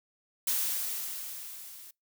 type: noise with level ramp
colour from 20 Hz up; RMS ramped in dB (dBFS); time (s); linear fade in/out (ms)
blue; -28 to -49; 0.47-1.91; 5
effects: noise-tail reverb RT60 0.2 s tail -26 dB re dry